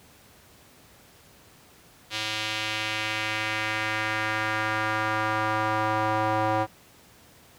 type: tone with band-pass filter sweep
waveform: square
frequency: 108.4 Hz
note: A2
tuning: 25 cents flat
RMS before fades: -27 dBFS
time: 2.1-6.67 s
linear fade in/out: 50 ms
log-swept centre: 3500 to 820 Hz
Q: 1.6
effects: pink hiss -54 dBFS RMS until 7.58 s + high-pass 60 Hz 12 dB/octave